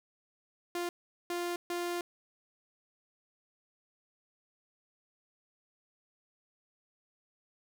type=tone bursts at uneven times; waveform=sawtooth; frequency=349.2 Hz; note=F4; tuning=in tune; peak=-29 dBFS; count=3; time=0.75-0.89 / 1.3-1.56 / 1.7-2.01 s; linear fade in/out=2 ms; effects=none